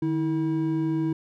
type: tone pair together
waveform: triangle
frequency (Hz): 152.21 / 322.1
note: D#3 / E4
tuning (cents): -38 / -40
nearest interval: octave + minor second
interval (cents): 1298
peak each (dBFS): -26 / -22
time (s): 0.02-1.13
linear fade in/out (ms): 5
effects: none